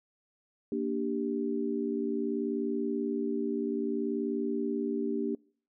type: chord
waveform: sine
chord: G minor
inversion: first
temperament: equal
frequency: 233.1 / 293.7 / 392 Hz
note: Bb3 / D4 / G4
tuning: 0 / 0 / 0 cents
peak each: -33 dBFS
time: 0.72-5.35 s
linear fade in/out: 2 ms
effects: noise-tail reverb RT60 0.5 s tail -25 dB re dry